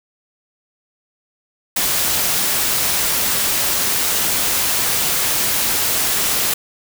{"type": "noise", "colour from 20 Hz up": "white", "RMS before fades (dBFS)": -18, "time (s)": [1.76, 6.54], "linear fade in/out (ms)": 5, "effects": []}